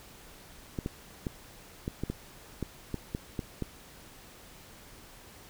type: clicks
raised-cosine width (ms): 3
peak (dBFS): -19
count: 11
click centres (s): 0.788 / 0.861 / 1.268 / 1.879 / 2.036 / 2.1 / 2.627 / 2.943 / 3.149 / 3.392 / 3.623
effects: pink hiss -52 dBFS RMS until 5.49 s